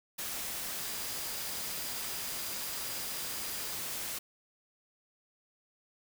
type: tone in noise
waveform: sine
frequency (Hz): 4879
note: D#8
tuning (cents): -35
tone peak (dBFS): -48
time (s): 0.78-3.75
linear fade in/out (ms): 10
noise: white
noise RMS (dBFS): -38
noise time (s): 0.18-4.19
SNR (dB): -13
effects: none